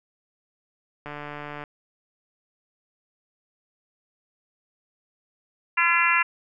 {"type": "click train", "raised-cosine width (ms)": 0.5, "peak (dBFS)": -21, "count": 86, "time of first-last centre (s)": [1.06, 1.638], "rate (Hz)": 147}
{"type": "harmonic tone", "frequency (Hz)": 340.7, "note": "F4", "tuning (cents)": -43, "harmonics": [3, 4, 5, 6, 7, 8], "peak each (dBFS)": [-25, -25, -25, -25, -25, -25], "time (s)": [5.77, 6.23], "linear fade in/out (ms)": 10}
{"effects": []}